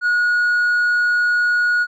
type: tone with hard clipping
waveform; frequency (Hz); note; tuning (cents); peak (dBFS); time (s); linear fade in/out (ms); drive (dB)
triangle; 1451; F#6; -34; -13; 0.01-1.87; 50; 1
effects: none